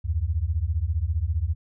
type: beating tone pair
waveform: sine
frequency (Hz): 73.42 / 88.42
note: D2 / F2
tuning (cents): 0 / +22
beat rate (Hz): 15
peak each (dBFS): -25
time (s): 0.04-1.55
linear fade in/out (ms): 20
effects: none